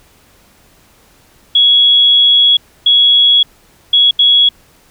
sine tone bursts at uneven times, 3345 Hz, G#7, 12 cents sharp, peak -5 dBFS, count 4, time 1.55-2.57 / 2.86-3.43 / 3.93-4.11 / 4.19-4.49 s, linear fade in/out 5 ms, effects pink hiss -48 dBFS RMS until 4.9 s

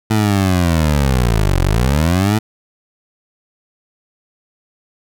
20% pulse linear two-way sweep, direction down then up, 110.9 to 43.31 to 110.9 Hz, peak -7 dBFS, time 0.1-2.39 s, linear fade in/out 10 ms, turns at 1.61 s, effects none

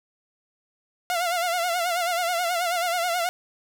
sawtooth tone with vibrato, 698.5 Hz, F5, in tune, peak -19 dBFS, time 1.1-3.29 s, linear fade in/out 0 ms, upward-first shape sine, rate 9.3 Hz, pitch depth 78 cents each way, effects none

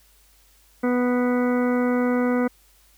harmonic tone, 246.9 Hz, B3, in tune, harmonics 1 / 2 / 3 / 4 / 5 / 6 / 8 / 9, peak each -20 / -24 / -34 / -35 / -34 / -34 / -37 / -43 dBFS, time 0.83-2.48 s, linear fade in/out 10 ms, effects added 50 Hz sine -58 dBFS peak until 2.97 s + white hiss -58 dBFS RMS until 2.97 s

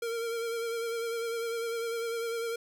square tone with vibrato, 461.8 Hz, A#4, 16 cents flat, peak -32 dBFS, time 0.02-2.56 s, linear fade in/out 5 ms, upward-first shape sine, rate 10 Hz, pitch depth 31 cents each way, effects none

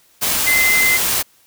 sine tone in noise, 2065 Hz, C7, 23 cents flat, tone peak -13 dBFS, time 0.46-0.98 s, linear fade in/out 20 ms, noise white, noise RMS -18 dBFS, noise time 0.21-1.23 s, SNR +2 dB, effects white hiss -54 dBFS RMS until 1.46 s

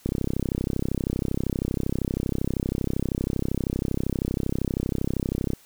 click train, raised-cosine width 3 ms, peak -12 dBFS, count 180, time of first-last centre 0.06-5.534 s, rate 32.7 Hz, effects white hiss -55 dBFS RMS until 5.65 s

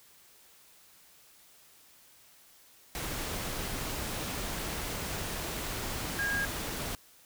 sine tone in noise, 1629 Hz, G#6, 34 cents flat, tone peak -29 dBFS, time 6.19-6.45 s, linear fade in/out 0 ms, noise pink, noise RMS -36 dBFS, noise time 2.95-6.95 s, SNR +4 dB, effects white hiss -59 dBFS RMS until 7.25 s

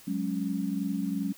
sine chord, F# suspended second, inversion none, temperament equal, 185 / 207.7 / 277.2 Hz, F#3 / G#3 / C#4, 0 / 0 / 0 cents, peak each -32 dBFS, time 0.07-1.33 s, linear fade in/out 10 ms, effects white hiss -53 dBFS RMS until 1.37 s

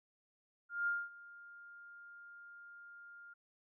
sine tone with ADSR envelope, 1405 Hz, F6, 10 cents sharp, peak -31 dBFS, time 0.69-3.34 s, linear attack 180 ms, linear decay 220 ms, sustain -21 dB, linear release 12 ms, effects none

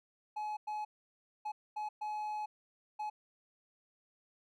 triangle tone bursts at uneven times, 848 Hz, G#5, 36 cents sharp, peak -34 dBFS, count 6, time 0.36-0.57 / 0.67-0.85 / 1.45-1.52 / 1.76-1.89 / 2.01-2.46 / 2.99-3.1 s, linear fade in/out 10 ms, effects none

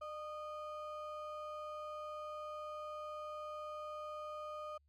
triangle ring-modulated tone, 919 Hz, A#5, 25 cents flat, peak -38 dBFS, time 0.01-4.78 s, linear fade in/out 10 ms, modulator 315 Hz, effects added 72 Hz sine -70 dBFS peak until 4.88 s

